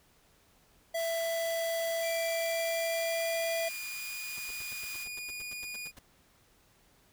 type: tone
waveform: square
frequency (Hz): 664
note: E5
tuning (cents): +12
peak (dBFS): -31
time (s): 0.94-3.69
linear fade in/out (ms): 10
type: high-pass noise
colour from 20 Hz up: white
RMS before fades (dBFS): -45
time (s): 0.95-5.07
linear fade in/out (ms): 50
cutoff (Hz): 980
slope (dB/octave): 24
type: tone with pitch glide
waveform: sawtooth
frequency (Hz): 2349 to 2449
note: D7 to D#7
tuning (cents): 0 to -28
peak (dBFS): -35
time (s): 2.01-5.92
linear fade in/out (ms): 50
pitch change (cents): +72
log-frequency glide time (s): 2.4-4.11
type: noise bursts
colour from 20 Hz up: pink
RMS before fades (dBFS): -50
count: 15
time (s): 4.37-5.991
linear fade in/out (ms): 5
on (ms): 25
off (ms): 89
effects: pink hiss -65 dBFS RMS until 7.12 s